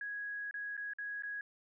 sine tone with dropouts, 1661 Hz, G#6, in tune, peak -38 dBFS, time 0.01-1.41 s, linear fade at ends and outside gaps 2 ms, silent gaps 0.511-0.541 / 0.768-0.776 / 0.935-0.985 / 1.223-1.234 s, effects none

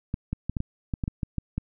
clicks, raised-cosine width 5 ms, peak -15 dBFS, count 11, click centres 0.141 / 0.33 / 0.496 / 0.568 / 0.604 / 0.938 / 1.038 / 1.079 / 1.232 / 1.383 / 1.58 s, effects none

